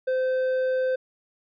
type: tone with hard clipping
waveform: sine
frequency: 516 Hz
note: C5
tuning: 24 cents flat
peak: -23 dBFS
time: 0.07-0.96 s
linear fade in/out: 10 ms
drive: 5 dB
effects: resampled to 11025 Hz